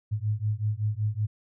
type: beating tone pair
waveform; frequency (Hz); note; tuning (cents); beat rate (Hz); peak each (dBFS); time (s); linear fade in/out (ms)
sine; 103.83 / 109.13; G#2 / A2; 0 / -14; 5.3; -28; 0.11-1.27; 20
effects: none